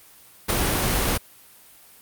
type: noise with ADSR envelope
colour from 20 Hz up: pink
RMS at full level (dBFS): -18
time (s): 0.48-1.18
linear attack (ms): 22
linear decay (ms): 7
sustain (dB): -4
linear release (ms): 14
effects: white hiss -50 dBFS RMS until 2.01 s + Opus 32 kbps